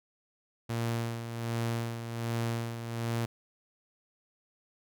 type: tone with tremolo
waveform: sawtooth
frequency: 116.2 Hz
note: A#2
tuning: 5 cents flat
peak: -25 dBFS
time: 0.69-3.26 s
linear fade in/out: 10 ms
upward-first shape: sine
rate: 1.3 Hz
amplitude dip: 60%
effects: none